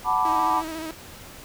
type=chord; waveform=sine; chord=B minor seventh; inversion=second; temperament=equal; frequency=740 / 880 / 987.8 / 1174.7 Hz; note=F#5 / A5 / B5 / D6; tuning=0 / 0 / 0 / 0 cents; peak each=-27 / -25 / -23 / -25 dBFS; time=0.04-0.63 s; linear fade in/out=50 ms
type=tone with vibrato; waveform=sawtooth; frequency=320.1 Hz; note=D#4; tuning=49 cents sharp; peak=-27 dBFS; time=0.25-0.91 s; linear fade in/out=2 ms; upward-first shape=square; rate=14 Hz; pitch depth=34 cents each way
effects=pink hiss -43 dBFS RMS until 1.44 s